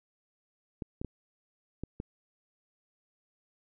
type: clicks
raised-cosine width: 3 ms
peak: -23 dBFS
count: 5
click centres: 0.822 / 1.015 / 1.047 / 1.836 / 2.001 s
effects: none